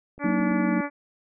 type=click train; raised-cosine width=2 ms; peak=-31 dBFS; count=4; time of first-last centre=0.18-0.513 s; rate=9.02 Hz
type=harmonic tone; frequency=287.9 Hz; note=D4; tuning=34 cents flat; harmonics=1 / 2 / 3 / 4 / 5 / 6 / 7 / 8; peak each=-30 / -33 / -35 / -36 / -37 / -38 / -38 / -39 dBFS; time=0.19-0.9 s; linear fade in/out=50 ms
type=chord; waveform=sine; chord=D# minor; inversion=first; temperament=just; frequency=186.68 / 233.3 / 311.1 Hz; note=F#3 / A#3 / D#4; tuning=+16 / +2 / 0 cents; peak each=-26 dBFS; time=0.24-0.81 s; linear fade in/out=5 ms
effects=none